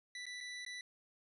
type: tone with dropouts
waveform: 25% pulse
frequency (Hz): 1975.5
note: B6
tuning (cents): 0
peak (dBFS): -40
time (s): 0.15-0.81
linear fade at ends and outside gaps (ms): 2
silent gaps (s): 0.256-0.265 / 0.405-0.409 / 0.65-0.663
effects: resampled to 24000 Hz